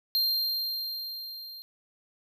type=tone with level ramp; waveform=square; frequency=4186 Hz; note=C8; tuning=in tune; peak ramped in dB=-23 to -42 dBFS; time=0.15-1.62 s; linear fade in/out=0 ms; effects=none